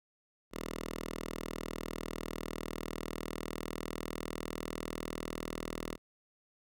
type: tone with notch filter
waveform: 5% pulse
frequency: 40.05 Hz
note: E1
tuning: 49 cents flat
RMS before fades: -41 dBFS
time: 0.51-5.98 s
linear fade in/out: 50 ms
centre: 100 Hz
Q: 0.63
effects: none